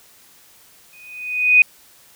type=tone with exponential growth; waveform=sine; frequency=2489 Hz; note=D#7; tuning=in tune; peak=-5 dBFS; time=0.93-1.62 s; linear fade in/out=2 ms; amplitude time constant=150 ms; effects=white hiss -50 dBFS RMS until 2.15 s